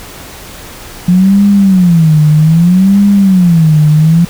sine tone with vibrato, 174.9 Hz, F3, 3 cents sharp, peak -3 dBFS, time 1.08-4.25 s, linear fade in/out 5 ms, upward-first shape sine, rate 0.63 Hz, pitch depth 250 cents each way, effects pink hiss -29 dBFS RMS until 4.29 s

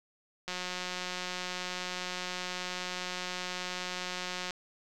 click train, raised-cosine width 0.2 ms, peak -19 dBFS, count 730, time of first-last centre 0.48-4.508 s, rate 181 Hz, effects none

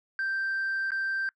sine tone with dropouts, 1568 Hz, G6, in tune, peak -25 dBFS, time 0.19-1.29 s, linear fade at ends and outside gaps 1 ms, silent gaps 0.906-0.918 s, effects noise-tail reverb RT60 0.1 s tail -25 dB re dry + tanh soft clip ceiling -25 dBFS

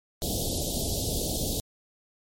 pink band-stop noise, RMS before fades -29 dBFS, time 0.22-1.6 s, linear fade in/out 0 ms, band 700 to 3400 Hz, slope 48 dB/octave, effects MP3 64 kbps

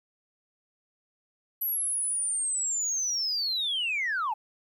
sine linear sweep, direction down, 11840 to 810 Hz, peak -25 dBFS, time 1.61-4.34 s, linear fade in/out 10 ms, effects tanh soft clip ceiling -23 dBFS + 11-bit

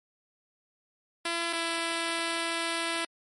5% pulse tone pair in turn, 337.6 / 333.5 Hz, E4 / E4, +41 / +20 cents, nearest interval unison, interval 21 cents, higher first, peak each -17 dBFS, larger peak neither, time 1.25-1.53 / 1.53-3.05 s, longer second, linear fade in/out 5 ms, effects MP3 48 kbps

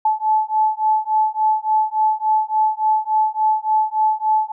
sine beating tone pair, 864 / 867.5 Hz, A5 / A5, -32 / -25 cents, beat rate 3.5 Hz, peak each -18 dBFS, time 0.05-4.52 s, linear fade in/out 5 ms, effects none

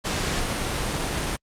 pink noise, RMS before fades -26 dBFS, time 0.04-1.37 s, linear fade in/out 20 ms, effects low-pass 9000 Hz 12 dB/octave + Opus 48 kbps

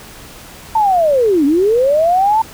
sine linear two-way sweep, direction down then up, 906 to 270.5 to 906 Hz, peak -9 dBFS, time 0.75-2.42 s, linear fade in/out 5 ms, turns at 1.45 s, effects pink hiss -36 dBFS RMS until 2.53 s

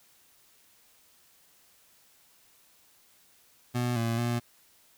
25% pulse tone with pitch steps, 122.3 / 115.3 / 119.5 Hz, B2 / A#2 / A#2, -16 / -19 / +43 cents, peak -23 dBFS, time 3.74-4.4 s, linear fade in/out 20 ms, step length 220 ms, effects white hiss -62 dBFS RMS until 4.97 s

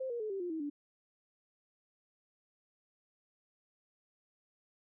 sine tone with pitch steps, 523.3 / 474.4 / 430 / 389.8 / 353.3 / 320.3 / 290.3 Hz, C5 / A#4 / A4 / G4 / F4 / E4 / D4, 0 / +30 / -40 / -10 / +20 / -50 / -20 cents, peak -35 dBFS, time 0-0.7 s, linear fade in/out 10 ms, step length 100 ms, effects none

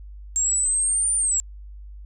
sine exponential two-way sweep, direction up then down, 7459 to 9230 to 7459 Hz, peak -18 dBFS, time 0.36-1.4 s, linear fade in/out 0 ms, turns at 1.15 s, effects tanh soft clip ceiling -14 dBFS + added 50 Hz sine -37 dBFS peak until 2.05 s

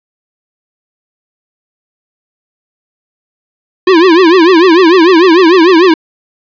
square tone with vibrato, 349.2 Hz, F4, in tune, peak -3 dBFS, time 3.87-5.94 s, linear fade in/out 5 ms, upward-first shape triangle, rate 6.7 Hz, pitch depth 200 cents each way, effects resampled to 11025 Hz + 7-bit

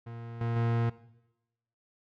40% pulse tone with level steps, 116.54 Hz, A#2, in tune, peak -39 / -28 / -25 dBFS, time 0.06-0.9 s, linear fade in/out 10 ms, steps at 0.41 / 0.56 s, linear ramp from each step 2 ms, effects noise-tail reverb RT60 0.9 s tail -18 dB re dry + low-pass 2000 Hz 12 dB/octave

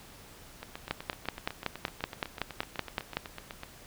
two click trains, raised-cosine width 0.3 ms, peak -13 / -23 dBFS, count 13 / 25, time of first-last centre 0.91-3.17 / 0.63-3.634 s, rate 5.31 / 7.99 Hz, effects pink hiss -52 dBFS RMS until 3.86 s

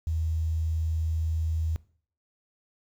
sine tone with quantisation, 80.4 Hz, E2, 43 cents flat, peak -25 dBFS, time 0.07-1.76 s, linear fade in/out 0 ms, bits 9, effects noise-tail reverb RT60 0.5 s tail -20 dB re dry

